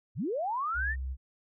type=linear sweep; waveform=sine; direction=up; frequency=76 to 1864.7 Hz; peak=-29 dBFS; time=0.15-0.96 s; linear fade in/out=50 ms
type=tone; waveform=sine; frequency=65.41 Hz; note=C2; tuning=in tune; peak=-32 dBFS; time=0.74-1.17 s; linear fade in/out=50 ms
effects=none

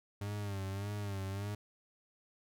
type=tone with vibrato; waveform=40% pulse; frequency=100 Hz; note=G2; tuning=35 cents sharp; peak=-36 dBFS; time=0.21-1.55 s; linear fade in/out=5 ms; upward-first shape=sine; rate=1.7 Hz; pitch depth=66 cents each way; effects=none

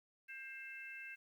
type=harmonic tone; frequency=530 Hz; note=C5; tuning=22 cents sharp; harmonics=3 / 4 / 5; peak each=-51 / -53 / -50 dBFS; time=0.28-1.16 s; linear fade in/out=20 ms; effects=12-bit

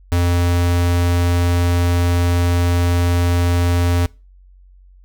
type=tone; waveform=square; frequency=87.31 Hz; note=F2; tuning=in tune; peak=-14 dBFS; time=0.12-4.06 s; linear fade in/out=0 ms; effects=noise-tail reverb RT60 0.3 s tail -23 dB re dry + added 46 Hz sine -43 dBFS peak until 5.04 s

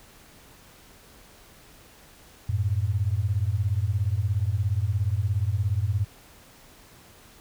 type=beating tone pair; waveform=sine; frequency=92.1 / 109.1 Hz; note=F#2 / A2; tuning=-7 / -14 cents; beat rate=17 Hz; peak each=-25 dBFS; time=2.49-6.05 s; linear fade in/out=5 ms; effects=pink hiss -52 dBFS RMS until 7.4 s

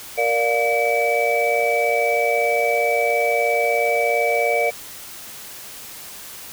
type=tone cluster; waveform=sine; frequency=468.2 / 588 / 705 / 2296 Hz; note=A#4 / D5 / F5 / D7; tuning=+8 / +2 / +16 / -40 cents; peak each=-22 dBFS; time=0.17-4.71 s; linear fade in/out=20 ms; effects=white hiss -37 dBFS RMS until 6.52 s

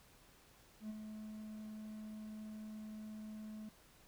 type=tone with ADSR envelope; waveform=triangle; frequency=215 Hz; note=A3; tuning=40 cents flat; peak=-38 dBFS; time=0.8-3.69 s; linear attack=97 ms; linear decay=23 ms; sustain=-6 dB; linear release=4 ms; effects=pink hiss -65 dBFS RMS until 4.07 s

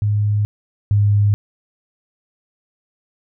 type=tone pair in turn; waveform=sine; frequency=104.2 / 102.71 Hz; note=G#2 / G#2; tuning=+6 / -19 cents; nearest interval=unison; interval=25 cents; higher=first; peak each=-14 / -11 dBFS; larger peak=second; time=0.02-0.45 / 0.91-1.34 s; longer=neither; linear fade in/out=0 ms; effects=none

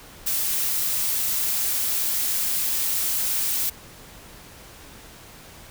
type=noise; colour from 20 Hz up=blue; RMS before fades=-24 dBFS; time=0.26-3.7 s; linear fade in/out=10 ms; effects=pink hiss -45 dBFS RMS until 5.7 s

